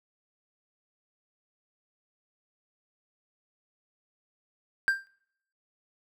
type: tone with exponential decay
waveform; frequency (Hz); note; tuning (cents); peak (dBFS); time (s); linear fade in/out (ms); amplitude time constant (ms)
triangle; 1583; G6; +17; -16; 4.88-5.07; 0; 41
effects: noise-tail reverb RT60 0.7 s tail -26 dB re dry